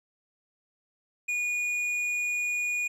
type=tone with hard clipping; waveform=sine; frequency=2450 Hz; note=D#7; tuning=27 cents flat; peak=-28 dBFS; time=1.28-2.88 s; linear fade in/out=10 ms; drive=6 dB; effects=none